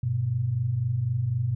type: tone pair together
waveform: sine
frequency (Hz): 99.34 / 123.3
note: G2 / B2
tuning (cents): +24 / -2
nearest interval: major third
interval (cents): 374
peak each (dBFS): -30 / -24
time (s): 0.03-1.55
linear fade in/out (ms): 5
effects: none